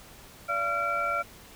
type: tone cluster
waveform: sine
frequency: 579 / 682 / 1371 / 2310 Hz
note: D5 / F5 / F6 / D7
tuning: -25 / -41 / -32 / -29 cents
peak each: -35 / -34 / -27 / -35 dBFS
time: 0.48-1.23 s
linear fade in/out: 20 ms
effects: pink hiss -50 dBFS RMS until 1.55 s